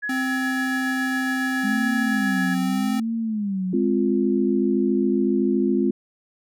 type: tone with tremolo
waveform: sine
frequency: 1685 Hz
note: G#6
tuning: 25 cents sharp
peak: -24 dBFS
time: 0.02-2.55 s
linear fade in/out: 20 ms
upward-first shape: sine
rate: 7.2 Hz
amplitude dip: 30%
type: tone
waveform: square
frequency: 260.8 Hz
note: C4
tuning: 5 cents flat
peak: -24 dBFS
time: 0.09-3 s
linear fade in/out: 5 ms
type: tone with vibrato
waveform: sine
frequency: 204.7 Hz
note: G#3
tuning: 25 cents flat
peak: -22 dBFS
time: 1.63-3.75 s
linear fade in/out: 20 ms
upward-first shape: sine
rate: 0.83 Hz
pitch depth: 190 cents each way
type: chord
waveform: sine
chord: F minor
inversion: first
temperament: equal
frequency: 207.7 / 261.6 / 349.2 Hz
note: Ab3 / C4 / F4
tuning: 0 / 0 / 0 cents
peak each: -22 dBFS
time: 3.73-5.91 s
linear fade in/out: 5 ms
effects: none